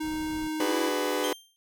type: tone with pitch glide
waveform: square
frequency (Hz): 311.1 to 328.6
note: D#4 to E4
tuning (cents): 0 to -5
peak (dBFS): -30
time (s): 0-0.89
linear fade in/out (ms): 10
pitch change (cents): +95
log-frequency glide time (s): 0.66-0.76
type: noise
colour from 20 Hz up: brown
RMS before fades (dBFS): -44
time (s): 0.02-0.49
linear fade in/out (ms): 20
type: chord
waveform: sawtooth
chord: G# half-diminished seventh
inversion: second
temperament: just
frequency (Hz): 299 / 373.8 / 415.3 / 498.4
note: D4 / F#4 / G#4 / B4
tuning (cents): +31 / +18 / 0 / +16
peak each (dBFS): -28 / -29 / -29 / -26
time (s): 0.6-1.33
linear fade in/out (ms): 2
type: tone with exponential decay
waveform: sawtooth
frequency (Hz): 3165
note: G7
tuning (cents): +16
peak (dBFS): -27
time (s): 1.24-1.56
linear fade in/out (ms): 0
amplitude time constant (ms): 68
effects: none